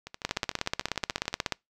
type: two click trains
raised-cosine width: 0.2 ms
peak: -22 / -9 dBFS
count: 19 / 22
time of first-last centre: 0.07-1.403 / 0.25-1.523 s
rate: 13.5 / 16.5 Hz
effects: noise-tail reverb RT60 0.2 s tail -26 dB re dry